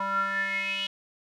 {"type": "tone with band-pass filter sweep", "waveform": "square", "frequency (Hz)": 195.8, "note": "G3", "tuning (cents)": -2, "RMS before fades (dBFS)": -29, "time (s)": [0, 0.87], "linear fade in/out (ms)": 5, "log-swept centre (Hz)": [1100, 3100], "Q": 9.1, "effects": []}